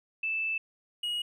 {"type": "tone pair in turn", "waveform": ["sine", "triangle"], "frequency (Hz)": [2637, 2892], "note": ["E7", "F#7"], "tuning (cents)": [0, -40], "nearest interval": "major second", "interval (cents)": 160, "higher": "second", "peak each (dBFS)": -28, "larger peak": "neither", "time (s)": [[0.23, 0.58], [1.03, 1.22]], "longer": "first", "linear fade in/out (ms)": 5, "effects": []}